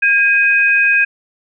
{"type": "tone pair together", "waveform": "sine", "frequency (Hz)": [1621, 2509], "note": ["G#6", "D#7"], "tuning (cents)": [-42, 14], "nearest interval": "minor sixth", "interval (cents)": 756, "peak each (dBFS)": -12, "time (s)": [0.02, 1.05], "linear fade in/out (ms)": 10, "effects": []}